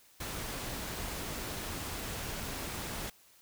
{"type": "noise", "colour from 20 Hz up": "pink", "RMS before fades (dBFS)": -39, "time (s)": [0.2, 3.1], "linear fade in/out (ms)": 5, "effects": ["white hiss -62 dBFS RMS until 3.41 s"]}